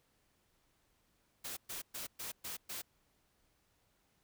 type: noise bursts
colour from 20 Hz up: white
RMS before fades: -43 dBFS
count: 6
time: 1.44-2.82 s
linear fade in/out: 10 ms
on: 130 ms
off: 120 ms
effects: pink hiss -75 dBFS RMS until 4.23 s